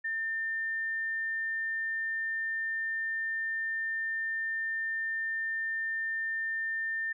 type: tone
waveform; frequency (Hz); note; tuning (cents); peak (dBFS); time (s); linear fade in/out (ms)
sine; 1800; A6; +39; -30; 0.04-7.13; 10
effects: none